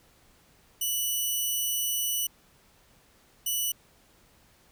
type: tone pair in turn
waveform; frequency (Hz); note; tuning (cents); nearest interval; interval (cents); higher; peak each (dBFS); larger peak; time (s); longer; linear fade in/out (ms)
5% pulse; 2960 / 2960; F#7 / F#7; 0 / 0; unison; 0; neither; -18; neither; 0.81-2.27 / 3.46-3.72; first; 5
effects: pink hiss -61 dBFS RMS until 4.71 s